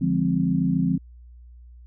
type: chord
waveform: sine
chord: D half-diminished seventh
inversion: none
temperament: equal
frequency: 146.83 / 174.61 / 207.7 / 261.6 Hz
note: D3 / F3 / Ab3 / C4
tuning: 0 / 0 / 0 / 0 cents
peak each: -27 / -22 / -28 / -24 dBFS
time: 0.01-0.98 s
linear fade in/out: 10 ms
effects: added 60 Hz sine -43 dBFS peak until 1.86 s